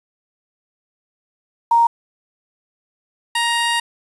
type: tone pair in turn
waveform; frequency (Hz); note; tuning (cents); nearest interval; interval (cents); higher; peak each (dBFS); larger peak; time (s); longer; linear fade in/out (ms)
sine / 15% pulse; 932.3 / 937.7; A#5 / A#5; 0 / +10; unison; 10; second; -10; neither; 1.71-1.87 / 3.35-3.8; second; 5
effects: resampled to 24000 Hz + 7-bit